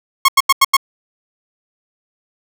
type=tone bursts; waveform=sawtooth; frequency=1088 Hz; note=C#6; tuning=33 cents flat; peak=-3 dBFS; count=5; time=0.25-0.768 s; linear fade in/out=5 ms; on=34 ms; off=87 ms; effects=none